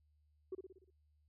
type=tone with echo; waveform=sine; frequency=376.9 Hz; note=F#4; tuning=32 cents sharp; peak=-38 dBFS; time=0.52-0.55 s; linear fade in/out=5 ms; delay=59 ms; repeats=6; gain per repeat=-5 dB; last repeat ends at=0.904 s; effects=tanh soft clip ceiling -36 dBFS + added 75 Hz sine -70 dBFS peak until 1.28 s